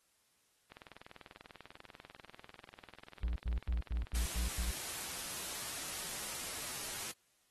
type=click train; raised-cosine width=0.3 ms; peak=-35 dBFS; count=78; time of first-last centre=0.72-4.513 s; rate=20.3 Hz
type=tone bursts; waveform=triangle; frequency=58.27 Hz; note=A#1; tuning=in tune; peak=-30 dBFS; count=7; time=3.23-4.71 s; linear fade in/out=5 ms; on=130 ms; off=95 ms
type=noise; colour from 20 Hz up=white; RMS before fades=-42 dBFS; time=4.14-7.12 s; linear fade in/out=10 ms
effects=white hiss -74 dBFS RMS until 7.5 s + AAC 32 kbps